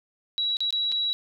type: tone with dropouts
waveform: sine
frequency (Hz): 3895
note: B7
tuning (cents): -25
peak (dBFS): -23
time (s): 0.38-1.13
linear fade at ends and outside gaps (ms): 0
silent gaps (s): 0.569-0.605 / 0.706-0.726 / 0.918-0.923
effects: none